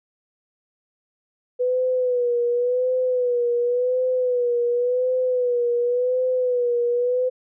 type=tone with vibrato; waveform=sine; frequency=493.9 Hz; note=B4; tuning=in tune; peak=-18 dBFS; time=1.59-7.3 s; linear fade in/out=20 ms; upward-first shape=sine; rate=0.91 Hz; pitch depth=56 cents each way; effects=none